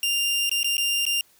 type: tone with dropouts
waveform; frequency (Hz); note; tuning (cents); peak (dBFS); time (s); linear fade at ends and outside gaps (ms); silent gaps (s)
sawtooth; 2794; F7; 0; -18; 0.03-1.21; 1; 0.494-0.514 / 0.631-0.644 / 0.769-0.78 / 1.053-1.065
effects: white hiss -59 dBFS RMS until 1.39 s